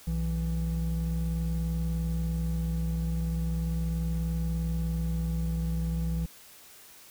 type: tone pair together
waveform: triangle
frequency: 61.73 / 164.81 Hz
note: B1 / E3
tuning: 0 / 0 cents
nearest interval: octave + perfect fourth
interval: 1700 cents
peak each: -27 dBFS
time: 0.07-6.26 s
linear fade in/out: 5 ms
effects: tanh soft clip ceiling -19 dBFS + white hiss -52 dBFS RMS until 7.1 s